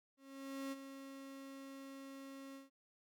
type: tone with ADSR envelope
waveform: 35% pulse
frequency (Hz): 271.9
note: C#4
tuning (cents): -33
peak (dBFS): -39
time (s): 0.17-2.7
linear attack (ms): 550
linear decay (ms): 28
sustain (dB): -9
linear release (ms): 150
effects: none